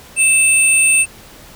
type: tone pair together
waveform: sine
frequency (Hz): 2637 / 8861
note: E7 / C#9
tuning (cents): 0 / -2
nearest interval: octave + major sixth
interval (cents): 2098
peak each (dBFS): -10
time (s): 0.16-1.06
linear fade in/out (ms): 50
effects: tanh soft clip ceiling -5 dBFS + pink hiss -40 dBFS RMS until 1.55 s